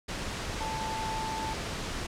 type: tone in noise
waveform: sine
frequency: 880 Hz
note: A5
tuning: in tune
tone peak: -33 dBFS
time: 0.6-1.54 s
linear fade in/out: 10 ms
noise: pink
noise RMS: -35 dBFS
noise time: 0.08-2.07 s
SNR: -1 dB
effects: low-pass 7000 Hz 12 dB/octave